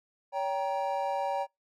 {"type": "chord", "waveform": "triangle", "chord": "G diminished", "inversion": "second", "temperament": "just", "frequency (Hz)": [564.5, 784, 940.8], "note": ["Db5", "G5", "Bb5"], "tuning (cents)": [31, 0, 16], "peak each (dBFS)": [-31, -30, -32], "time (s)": [0.32, 1.47], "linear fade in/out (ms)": 50, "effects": ["noise-tail reverb RT60 0.2 s tail -26 dB re dry"]}